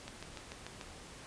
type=click train; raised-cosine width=0.2 ms; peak=-26 dBFS; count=6; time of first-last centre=0.08-0.812 s; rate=6.83 Hz; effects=pink hiss -51 dBFS RMS until 1.26 s + resampled to 22050 Hz